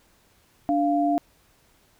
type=tone pair together; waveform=sine; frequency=292.1 / 694.7 Hz; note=D4 / F5; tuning=-9 / -9 cents; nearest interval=octave + minor third; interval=1500 cents; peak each=-22 dBFS; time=0.69-1.18 s; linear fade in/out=0 ms; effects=pink hiss -61 dBFS RMS until 1.99 s